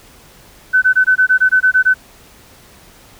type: tone bursts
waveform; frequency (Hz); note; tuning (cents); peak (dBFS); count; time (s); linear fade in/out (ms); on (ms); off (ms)
sine; 1513; F#6; +38; -7; 11; 0.73-1.942; 20; 92; 20
effects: pink hiss -44 dBFS RMS until 3.19 s